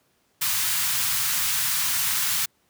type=band-stop noise; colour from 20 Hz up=white; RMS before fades=-24 dBFS; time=0.41-2.46 s; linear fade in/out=10 ms; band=160 to 1000 Hz; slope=24 dB/octave; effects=pink hiss -66 dBFS RMS until 2.69 s + high-pass 100 Hz 12 dB/octave